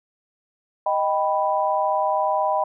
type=chord; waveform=sine; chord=Eb augmented; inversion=none; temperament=equal; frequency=622.3 / 784 / 987.8 Hz; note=Eb5 / G5 / B5; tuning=0 / 0 / 0 cents; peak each=-23 dBFS; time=0.86-2.64 s; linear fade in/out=5 ms; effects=none